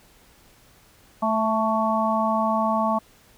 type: harmonic tone with a mistuned harmonic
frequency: 220 Hz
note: A3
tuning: in tune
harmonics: 1 / 3 / 4 / 5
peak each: -25 / -25 / -25 / -25 dBFS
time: 1.22-2.99 s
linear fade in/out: 10 ms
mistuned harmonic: 5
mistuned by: +21 cents
effects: pink hiss -55 dBFS RMS until 3.37 s